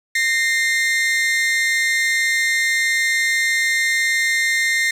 40% pulse tone pair together, 1839.2 / 2093 Hz, A#6 / C7, -24 / 0 cents, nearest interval major second, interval 224 cents, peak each -18 dBFS, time 0.15-4.91 s, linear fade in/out 5 ms, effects low-pass 11000 Hz 12 dB/octave + 8-bit

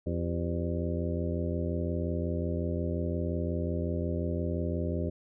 harmonic tone with a mistuned harmonic, 85.6 Hz, F2, 34 cents flat, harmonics 1 / 2 / 3 / 4 / 5 / 6 / 7, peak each -32 / -35 / -37 / -38 / -39 / -40 / -40 dBFS, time 0.06-5.1 s, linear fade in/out 10 ms, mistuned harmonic 5, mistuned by -110 cents, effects none

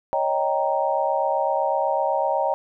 sine chord, Eb dominant seventh, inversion third, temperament equal, 554.4 / 622.3 / 784 / 932.3 Hz, Db5 / Eb5 / G5 / Bb5, 0 / 0 / 0 / 0 cents, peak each -25 dBFS, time 0.13-2.54 s, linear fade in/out 0 ms, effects none

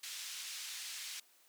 white band-pass noise, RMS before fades -45 dBFS, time 0.03-1.2 s, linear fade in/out 5 ms, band 2300 to 6500 Hz, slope 12 dB/octave, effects white hiss -67 dBFS RMS until 1.48 s + high-pass 300 Hz 12 dB/octave

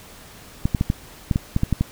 clicks, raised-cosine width 5 ms, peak -6 dBFS, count 10, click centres 0.655 / 0.748 / 0.811 / 0.901 / 1.312 / 1.359 / 1.564 / 1.634 / 1.727 / 1.81 s, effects pink hiss -44 dBFS RMS until 1.91 s

